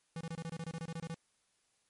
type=tone bursts; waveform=square; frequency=164.81 Hz; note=E3; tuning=in tune; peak=-39 dBFS; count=14; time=0.16-1.144 s; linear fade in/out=2 ms; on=48 ms; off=24 ms; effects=white hiss -75 dBFS RMS until 1.89 s + MP3 48 kbps